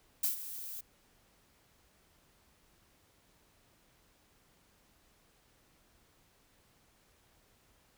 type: noise with ADSR envelope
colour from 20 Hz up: violet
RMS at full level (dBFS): -29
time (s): 0.23-0.81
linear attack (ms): 7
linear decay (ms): 120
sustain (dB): -14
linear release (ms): 8
effects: pink hiss -68 dBFS RMS until 7.97 s